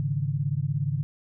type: chord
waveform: sine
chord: Ab suspended fourth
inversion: none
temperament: equal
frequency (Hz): 103.83 / 138.59 / 155.56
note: Ab2 / Db3 / Eb3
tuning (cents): 0 / 0 / 0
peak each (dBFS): -32 / -26 / -30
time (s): 0-1.03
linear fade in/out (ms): 0
effects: none